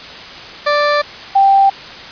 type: tone pair in turn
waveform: 20% pulse / sine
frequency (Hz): 587.3 / 785.2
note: D5 / G5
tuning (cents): 0 / +3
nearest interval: perfect fourth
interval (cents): 503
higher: second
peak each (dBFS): -6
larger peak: neither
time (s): 0.66-1.02 / 1.35-1.7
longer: first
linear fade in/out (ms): 10
effects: white hiss -31 dBFS RMS until 2.11 s + resampled to 11025 Hz